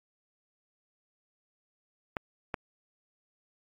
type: clicks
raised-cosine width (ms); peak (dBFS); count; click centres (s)
0.5; -16; 2; 2.168 / 2.542
effects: AAC 64 kbps